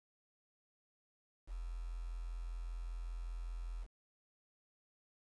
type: tone with quantisation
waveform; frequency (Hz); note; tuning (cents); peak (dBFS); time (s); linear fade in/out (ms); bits
sine; 42.55; F1; -44; -40; 1.47-3.87; 50; 10
effects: resampled to 24000 Hz